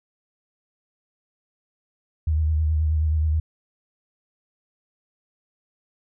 sine tone with vibrato, 77.78 Hz, D#2, in tune, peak -18 dBFS, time 2.27-3.4 s, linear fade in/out 5 ms, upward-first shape triangle, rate 9.4 Hz, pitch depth 51 cents each way, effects none

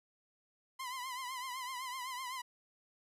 sawtooth tone with vibrato, 1020 Hz, C6, 44 cents flat, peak -36 dBFS, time 0.79-2.42 s, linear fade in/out 10 ms, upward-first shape triangle, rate 7.9 Hz, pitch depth 93 cents each way, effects resampled to 32000 Hz + 13-bit

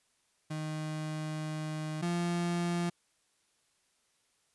35% pulse tone pair in turn, 155 / 173.07 Hz, D#3 / F3, -6 / -15 cents, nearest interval major second, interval 191 cents, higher second, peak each -33 / -28 dBFS, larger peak second, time 0.5-2.02 / 2.02-2.9 s, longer first, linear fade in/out 10 ms, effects white hiss -73 dBFS RMS until 4.54 s + resampled to 24000 Hz

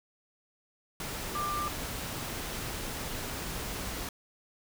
sine tone in noise, 1188 Hz, D6, 20 cents sharp, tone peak -31 dBFS, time 1.35-1.68 s, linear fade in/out 2 ms, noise pink, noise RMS -37 dBFS, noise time 1-4.09 s, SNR +3 dB, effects none

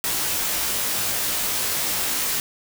white noise with comb filter, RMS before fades -24 dBFS, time 0.04-2.4 s, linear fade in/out 0 ms, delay 18 ms, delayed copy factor -0.95, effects none

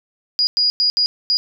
sine tone bursts at uneven times, 4890 Hz, D#8, 31 cents flat, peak -13 dBFS, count 5, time 0.39-0.47 / 0.57-0.7 / 0.8-0.9 / 0.97-1.06 / 1.3-1.37 s, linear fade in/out 0 ms, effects none

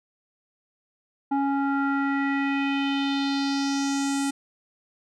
square tone with low-pass filter sweep, 277.2 Hz, C#4, in tune, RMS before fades -25 dBFS, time 1.31-4.31 s, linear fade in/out 10 ms, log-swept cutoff 940 to 8800 Hz, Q 3.2, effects none

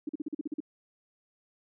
sine tone bursts, 300 Hz, D4, 37 cents sharp, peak -30 dBFS, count 9, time 0.07-0.604 s, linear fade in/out 5 ms, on 22 ms, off 42 ms, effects none

